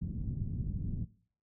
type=low-pass noise; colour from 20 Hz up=white; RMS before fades=-36 dBFS; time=0.01-1.05 s; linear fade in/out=10 ms; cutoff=180 Hz; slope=24 dB/octave; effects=noise-tail reverb RT60 0.5 s tail -20 dB re dry